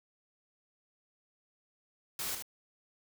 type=noise with echo; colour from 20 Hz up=white; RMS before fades=-37 dBFS; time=2.19-2.35 s; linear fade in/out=2 ms; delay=74 ms; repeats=1; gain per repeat=-5 dB; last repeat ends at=2.424 s; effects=none